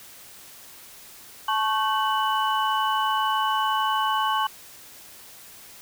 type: tone cluster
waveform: sine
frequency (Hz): 869 / 1102 / 1536 / 2973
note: A5 / C#6 / G6 / F#7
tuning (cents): -22 / -11 / -36 / +8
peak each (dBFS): -25 / -24 / -31 / -30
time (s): 1.48-4.47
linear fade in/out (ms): 5
effects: white hiss -46 dBFS RMS until 5.81 s